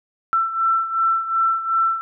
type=beating tone pair; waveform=sine; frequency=1338 / 1340.7 Hz; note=E6 / E6; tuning=+25 / +29 cents; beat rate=2.7 Hz; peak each=-18 / -23 dBFS; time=0.33-2.01 s; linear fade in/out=0 ms; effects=none